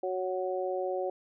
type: harmonic tone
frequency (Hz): 185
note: F#3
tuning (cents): 0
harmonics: 2 / 3 / 4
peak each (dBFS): -33 / -33 / -36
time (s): 0.03-1.1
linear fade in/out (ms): 5
effects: none